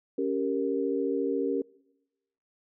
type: chord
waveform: sine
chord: G diminished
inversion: second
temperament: equal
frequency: 277.2 / 392 / 466.2 Hz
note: Db4 / G4 / Bb4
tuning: 0 / 0 / 0 cents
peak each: -30 dBFS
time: 0.18-1.62 s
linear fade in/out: 5 ms
effects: noise-tail reverb RT60 1.0 s tail -25 dB re dry